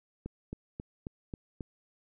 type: click train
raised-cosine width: 3 ms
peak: -25 dBFS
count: 6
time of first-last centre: 0.26-1.608 s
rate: 3.71 Hz
effects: none